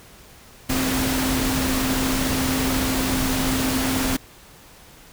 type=tone in noise; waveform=sine; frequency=261.6 Hz; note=C4; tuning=in tune; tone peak=-23 dBFS; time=0.69-4.17 s; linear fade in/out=10 ms; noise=pink; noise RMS=-24 dBFS; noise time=0.69-4.17 s; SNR=-2 dB; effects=pink hiss -47 dBFS RMS until 5.12 s